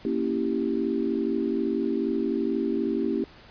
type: chord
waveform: sine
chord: A# diminished seventh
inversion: none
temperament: equal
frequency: 233.1 / 277.2 / 329.6 / 392 Hz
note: A#3 / C#4 / E4 / G4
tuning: 0 / 0 / 0 / 0 cents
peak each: -29 dBFS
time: 0.05-3.24 s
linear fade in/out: 2 ms
effects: pink hiss -50 dBFS RMS until 3.5 s + resampled to 11025 Hz